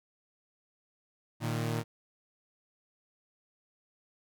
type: tone pair together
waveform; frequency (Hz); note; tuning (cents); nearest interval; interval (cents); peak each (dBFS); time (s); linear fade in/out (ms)
sawtooth; 115 / 153.73; A#2 / D#3; -23 / -21; perfect fourth; 502; -28 / -31; 1.4-1.84; 50
effects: none